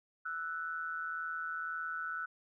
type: tone pair together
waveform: sine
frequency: 1322 / 1483.9 Hz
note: E6 / F#6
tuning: +5 / +5 cents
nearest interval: major second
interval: 200 cents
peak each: -40 / -38 dBFS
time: 0.25-2.26 s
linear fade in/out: 10 ms
effects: none